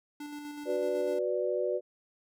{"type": "tone with tremolo", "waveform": "square", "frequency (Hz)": 293.7, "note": "D4", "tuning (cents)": 0, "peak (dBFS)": -39, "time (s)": [0.2, 1.19], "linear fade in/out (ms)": 5, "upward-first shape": "square", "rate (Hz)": 8, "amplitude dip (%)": 30}
{"type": "chord", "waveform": "sine", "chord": "B minor", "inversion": "second", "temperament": "equal", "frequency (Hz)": [370, 493.9, 587.3], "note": ["F#4", "B4", "D5"], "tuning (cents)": [0, 0, 0], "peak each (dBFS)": -32, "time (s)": [0.65, 1.81], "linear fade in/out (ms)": 50}
{"effects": []}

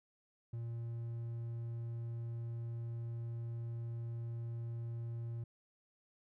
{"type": "tone", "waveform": "triangle", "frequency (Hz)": 116.6, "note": "A#2", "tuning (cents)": 1, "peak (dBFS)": -37, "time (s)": [0.53, 5.44], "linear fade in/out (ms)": 5, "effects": []}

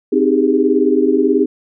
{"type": "chord", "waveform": "sine", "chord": "Ab major seventh", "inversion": "first", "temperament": "equal with one note detuned", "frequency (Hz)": [261.6, 311.1, 392, 410.5], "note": ["C4", "Eb4", "G4", "Ab4"], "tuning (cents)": [0, 0, 0, -20], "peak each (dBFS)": -16, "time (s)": [0.12, 1.46], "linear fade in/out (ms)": 10, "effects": []}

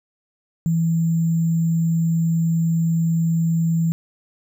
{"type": "tone with sample-and-hold", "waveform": "sine", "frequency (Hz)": 164.81, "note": "E3", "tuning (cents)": 0, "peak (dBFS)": -16, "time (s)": [0.66, 3.92], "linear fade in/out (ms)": 0, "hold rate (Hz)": 7350, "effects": []}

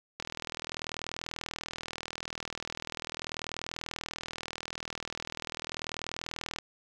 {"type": "click train", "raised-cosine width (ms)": 0.2, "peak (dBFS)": -18, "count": 259, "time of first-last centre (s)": [0.2, 6.586], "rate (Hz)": 40.4, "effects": []}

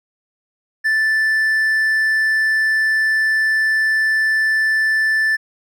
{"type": "tone", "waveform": "triangle", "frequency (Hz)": 1760, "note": "A6", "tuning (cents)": 0, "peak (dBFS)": -12, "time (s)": [0.84, 5.37], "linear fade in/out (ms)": 20, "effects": []}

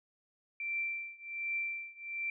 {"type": "tone with tremolo", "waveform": "sine", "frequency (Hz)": 2349, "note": "D7", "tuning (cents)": 0, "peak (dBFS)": -31, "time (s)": [0.6, 2.3], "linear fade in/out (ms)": 2, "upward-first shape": "triangle", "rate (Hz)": 1.3, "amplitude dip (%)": 95, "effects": []}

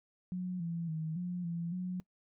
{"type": "tone with pitch steps", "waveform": "sine", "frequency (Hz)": [181.7, 168.3, 158.6, 178.1, 169.4, 181.9], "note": ["F#3", "E3", "D#3", "F3", "E3", "F#3"], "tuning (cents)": [-31, 36, 33, 34, 48, -29], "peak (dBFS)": -34, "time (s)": [0.32, 2], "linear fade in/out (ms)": 0, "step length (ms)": 280, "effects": ["noise-tail reverb RT60 0.1 s tail -22 dB re dry"]}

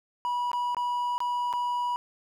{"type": "tone with dropouts", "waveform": "triangle", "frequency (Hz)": 974, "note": "B5", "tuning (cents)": -24, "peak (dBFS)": -24, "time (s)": [0.25, 1.96], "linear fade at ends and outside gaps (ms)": 0, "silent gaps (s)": [[0.516, 0.532], [0.747, 0.768], [1.18, 1.204], [1.528, 1.536]], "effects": []}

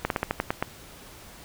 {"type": "slowing click train", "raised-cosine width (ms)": 0.5, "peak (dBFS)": -9, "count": 8, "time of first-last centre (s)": [0.05, 0.625], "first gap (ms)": 52, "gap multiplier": 1.15, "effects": ["pink hiss -47 dBFS RMS until 1.44 s"]}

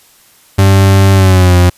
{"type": "tone with pitch glide", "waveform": "40% pulse", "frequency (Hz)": [97.2, 89.13], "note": ["G2", "F2"], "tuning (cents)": [-14, 36], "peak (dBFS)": -3, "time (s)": [0.58, 1.7], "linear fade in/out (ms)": 10, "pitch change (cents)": -150, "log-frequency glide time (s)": [1.13, 1.55], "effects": ["white hiss -45 dBFS RMS until 1.77 s", "resampled to 32000 Hz"]}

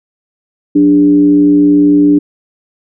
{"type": "tone with frequency modulation", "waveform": "sine", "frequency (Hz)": 293.7, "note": "D4", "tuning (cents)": 0, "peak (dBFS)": -4, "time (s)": [0.75, 2.19], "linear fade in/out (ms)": 10, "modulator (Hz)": 113, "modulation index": 0.41, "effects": []}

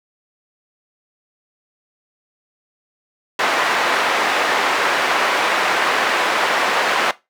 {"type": "band-pass noise", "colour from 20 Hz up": "white", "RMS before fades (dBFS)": -18, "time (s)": [3.39, 7.11], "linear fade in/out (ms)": 2, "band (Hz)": [450, 1800], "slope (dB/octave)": 12, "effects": ["noise-tail reverb RT60 0.2 s tail -17 dB re dry"]}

